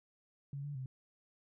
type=tone with pitch steps; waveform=sine; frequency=140.2 / 144.8 / 130.7 Hz; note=C#3 / D3 / C3; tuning=+20 / -24 / -1 cents; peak=-39 dBFS; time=0.53-0.86 s; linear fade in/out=2 ms; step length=110 ms; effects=none